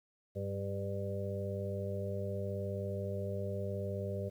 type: harmonic tone with a mistuned harmonic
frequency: 99.2 Hz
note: G2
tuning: 21 cents sharp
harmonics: 1 / 2 / 4 / 5 / 6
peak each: -38 / -43 / -43 / -43 / -42 dBFS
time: 0.35-4.3 s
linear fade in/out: 20 ms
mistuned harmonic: 2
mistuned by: -29 cents
effects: 11-bit